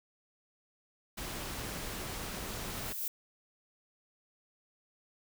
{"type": "noise", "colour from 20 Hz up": "pink", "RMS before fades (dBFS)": -40, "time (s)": [1.17, 2.93], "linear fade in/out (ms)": 10}
{"type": "noise with exponential growth", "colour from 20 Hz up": "violet", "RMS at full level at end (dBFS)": -34, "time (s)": [2.25, 3.08], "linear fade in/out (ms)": 2, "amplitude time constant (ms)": 180}
{"effects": []}